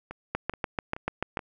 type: two click trains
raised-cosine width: 0.5 ms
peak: -12 / -23 dBFS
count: 8 / 4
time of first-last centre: 0.35-1.372 / 0.11-1.392 s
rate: 6.85 / 2.34 Hz
effects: none